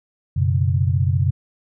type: chord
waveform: sine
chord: F# suspended fourth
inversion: none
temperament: equal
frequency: 92.5 / 123.47 / 138.59 Hz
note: F#2 / B2 / C#3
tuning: 0 / 0 / 0 cents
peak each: -18 / -21 / -21 dBFS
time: 0.36-1.31 s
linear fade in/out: 10 ms
effects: none